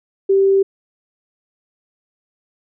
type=tone; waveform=sine; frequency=390 Hz; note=G4; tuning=9 cents flat; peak=-10 dBFS; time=0.29-0.63 s; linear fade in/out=10 ms; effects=none